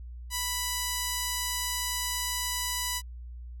5% pulse tone, 987.8 Hz, B5, in tune, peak -17 dBFS, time 0.3-3.02 s, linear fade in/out 50 ms, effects added 60 Hz sine -39 dBFS peak until 3.6 s

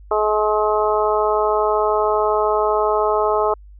harmonic tone, 212.7 Hz, G#3, 42 cents sharp, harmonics 2 / 3 / 4 / 5 / 6, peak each -19 / -21 / -22 / -23 / -24 dBFS, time 0.11-3.54 s, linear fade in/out 5 ms, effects added 50 Hz sine -39 dBFS peak until 3.79 s

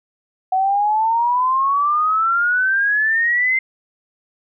sine exponential sweep, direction up, 745 to 2093 Hz, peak -14 dBFS, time 0.52-3.59 s, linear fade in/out 5 ms, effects none

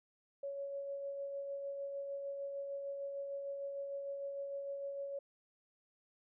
sine tone with tremolo, 558 Hz, C#5, 11 cents sharp, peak -38 dBFS, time 0.43-5.19 s, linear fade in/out 5 ms, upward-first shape sine, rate 6.6 Hz, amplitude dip 30%, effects none

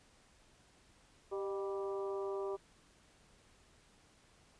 harmonic tone with a mistuned harmonic, 196 Hz, G3, in tune, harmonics 2 / 3 / 4 / 5 / 6, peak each -37 / -46 / -51 / -49 / -50 dBFS, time 1.31-2.57 s, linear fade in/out 20 ms, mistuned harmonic 3, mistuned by +55 cents, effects pink hiss -66 dBFS RMS until 4.59 s + resampled to 22050 Hz

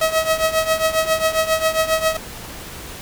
sawtooth tone with tremolo, 640 Hz, D#5, 49 cents sharp, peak -9 dBFS, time 0.01-2.17 s, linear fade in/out 5 ms, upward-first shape triangle, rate 7.4 Hz, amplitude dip 85%, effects pink hiss -34 dBFS RMS until 3.01 s

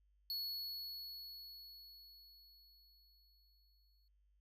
square tone with exponential decay, 4380 Hz, C#8, 22 cents flat, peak -39 dBFS, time 0.3-4.08 s, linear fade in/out 1 ms, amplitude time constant 820 ms, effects added 50 Hz sine -70 dBFS peak until 4.4 s

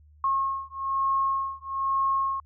sine beating tone pair, 1083 / 1084.1 Hz, C#6 / C#6, -41 / -39 cents, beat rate 1.1 Hz, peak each -27 dBFS, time 0.24-2.4 s, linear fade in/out 2 ms, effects added 75 Hz sine -52 dBFS peak until 2.45 s

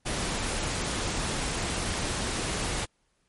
pink noise, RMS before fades -30 dBFS, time 0.05-2.86 s, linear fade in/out 20 ms, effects pink hiss -72 dBFS RMS until 3.28 s + MP3 48 kbps

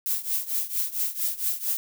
violet noise with tremolo, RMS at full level -24 dBFS, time 0.06-1.77 s, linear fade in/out 0 ms, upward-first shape triangle, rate 4.4 Hz, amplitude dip 90%, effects none

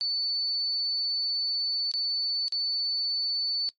sine tone with dropouts, 4492 Hz, C#8, 22 cents sharp, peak -25 dBFS, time 0.01-3.69 s, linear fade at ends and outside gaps 0 ms, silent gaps 1.915-1.938 / 2.482-2.523 s, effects noise-tail reverb RT60 0.1 s tail -21 dB re dry + MP3 48 kbps

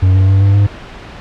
triangle tone with pitch steps, 93.6 / 95.4 / 97.24 / 99.11 / 101.02 Hz, F#2 / G2 / G2 / G2 / G#2, +20 / -47 / -13 / +20 / -47 cents, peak -4 dBFS, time 0.02-0.67 s, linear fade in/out 10 ms, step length 130 ms, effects pink hiss -31 dBFS RMS until 1.2 s + low-pass 3000 Hz 12 dB/octave

